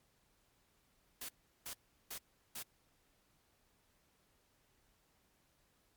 white noise bursts, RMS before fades -45 dBFS, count 4, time 1.21-2.628 s, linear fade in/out 5 ms, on 77 ms, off 370 ms, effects pink hiss -74 dBFS RMS until 5.96 s + MP3 96 kbps

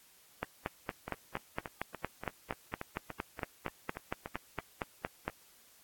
two click trains, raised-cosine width 0.5 ms, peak -24 / -18 dBFS, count 12 / 22, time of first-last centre 1.08-4.259 / 0.43-5.28 s, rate 3.46 / 4.33 Hz, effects white hiss -62 dBFS RMS until 5.83 s + AAC 64 kbps

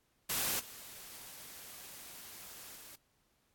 white noise with level steps, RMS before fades -34 / -50 / -52 dBFS, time 0.29-2.96 s, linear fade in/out 10 ms, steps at 0.59 / 2.75 s, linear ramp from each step 10 ms, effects pink hiss -75 dBFS RMS until 3.54 s + AAC 64 kbps

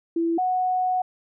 sine tone pair in turn, 333.6 / 737.1 Hz, E4 / F#5, +21 / -7 cents, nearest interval octave + major second, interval 1372 cents, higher second, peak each -20 dBFS, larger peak neither, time 0.16-0.38 / 0.38-1.02 s, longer second, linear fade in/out 5 ms, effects none

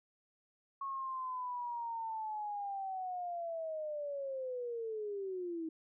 sine linear sweep, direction down, 1100 to 316.4 Hz, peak -37 dBFS, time 0.81-5.69 s, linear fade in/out 5 ms, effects none

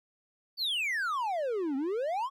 triangle exponential two-way sweep, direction down then up, 4652 to 259.2 to 1133 Hz, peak -27 dBFS, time 0.57-2.3 s, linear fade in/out 50 ms, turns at 1.76 s, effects none

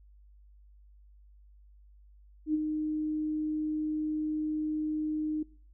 sine tone with ADSR envelope, 307.4 Hz, D#4, 21 cents flat, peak -23 dBFS, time 2.46-5.43 s, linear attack 82 ms, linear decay 24 ms, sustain -6 dB, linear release 6 ms, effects noise-tail reverb RT60 0.5 s tail -23 dB re dry + added 50 Hz sine -54 dBFS peak until 5.73 s

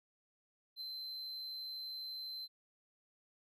triangle tone with ADSR envelope, 4086 Hz, C8, 42 cents flat, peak -39 dBFS, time 0.76-2.48 s, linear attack 51 ms, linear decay 7 ms, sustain -2 dB, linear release 40 ms, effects none

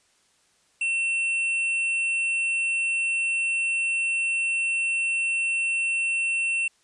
triangle tone with tanh clipping, 2700 Hz, E7, 41 cents sharp, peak -24 dBFS, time 0.81-6.68 s, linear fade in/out 5 ms, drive 13 dB, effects white hiss -64 dBFS RMS until 6.83 s + resampled to 22050 Hz

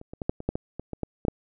clicks, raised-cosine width 2 ms, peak -29 / -25 / -18 / -10 / -23 / -11 / -15 / -20 / -20 / -15 / -15 / -9 dBFS, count 12, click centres 0.014 / 0.135 / 0.218 / 0.295 / 0.404 / 0.49 / 0.555 / 0.796 / 0.933 / 1.033 / 1.251 / 1.283 s, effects none

